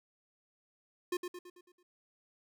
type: tone with echo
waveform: square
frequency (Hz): 356.3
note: F4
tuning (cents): +35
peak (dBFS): -32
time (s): 1.12-1.17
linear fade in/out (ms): 5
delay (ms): 110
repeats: 6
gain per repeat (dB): -6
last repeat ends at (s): 1.83
effects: none